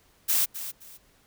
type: noise with echo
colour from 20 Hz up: blue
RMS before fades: -23 dBFS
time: 0.28-0.46 s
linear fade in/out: 20 ms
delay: 260 ms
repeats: 2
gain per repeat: -12 dB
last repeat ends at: 0.98 s
effects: pink hiss -62 dBFS RMS until 1.26 s